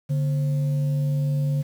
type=tone with frequency modulation; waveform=sine; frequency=144.7 Hz; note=D3; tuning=25 cents flat; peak=-20 dBFS; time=0.09-1.63 s; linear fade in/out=20 ms; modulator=386 Hz; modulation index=0.26; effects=8-bit